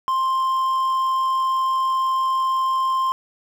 triangle tone with quantisation, 1051 Hz, C6, 7 cents sharp, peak -16 dBFS, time 0.08-3.12 s, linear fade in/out 0 ms, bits 7, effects none

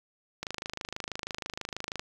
click train, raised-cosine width 0.2 ms, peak -17 dBFS, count 42, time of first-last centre 0.43-1.995 s, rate 26.2 Hz, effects 8-bit

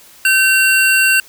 square tone pair together, 1540 / 2744 Hz, G6 / F7, -31 / -31 cents, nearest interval minor seventh, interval 1000 cents, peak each -13 dBFS, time 0.25-1.2 s, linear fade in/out 2 ms, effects white hiss -43 dBFS RMS until 1.28 s

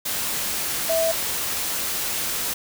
sine tone in noise, 654 Hz, E5, 14 cents flat, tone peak -19 dBFS, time 0.89-1.12 s, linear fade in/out 10 ms, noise white, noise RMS -26 dBFS, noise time 0.05-2.54 s, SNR +4 dB, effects none

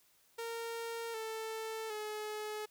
sawtooth tone with pitch steps, 461.3 / 443 / 425.5 Hz, A#4 / A4 / G#4, -18 / +12 / +42 cents, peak -35 dBFS, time 0.38-2.66 s, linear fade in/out 10 ms, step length 760 ms, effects white hiss -69 dBFS RMS until 2.7 s

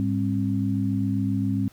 sine tone cluster, 106.1 / 199.7 / 267.2 Hz, G#2 / G3 / C4, +38 / +32 / +36 cents, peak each -26 dBFS, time 0-1.68 s, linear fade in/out 0 ms, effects pink hiss -56 dBFS RMS until 1.72 s

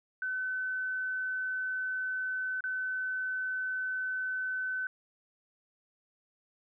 sine tone with dropouts, 1516 Hz, F#6, 42 cents sharp, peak -31 dBFS, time 0.22-4.87 s, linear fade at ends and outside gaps 2 ms, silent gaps 2.607-2.639 s, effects none

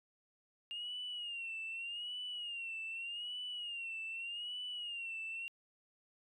sine tone with vibrato, 2812 Hz, F7, 11 cents sharp, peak -39 dBFS, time 0.71-5.48 s, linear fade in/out 0 ms, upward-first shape sine, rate 0.83 Hz, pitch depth 99 cents each way, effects tanh soft clip ceiling -36 dBFS

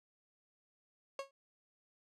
30% pulse tone with exponential decay, 548 Hz, C#5, 20 cents flat, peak -33 dBFS, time 1.19-1.31 s, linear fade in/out 2 ms, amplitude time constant 26 ms, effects low-pass 7000 Hz 12 dB/octave

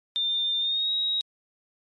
sine tone with pitch glide, 3603 to 3804 Hz, A7 to A#7, +40 to +34 cents, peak -23 dBFS, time 0.16-1.21 s, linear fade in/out 0 ms, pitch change +94 cents, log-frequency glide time 0.59-0.91 s, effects MP3 48 kbps

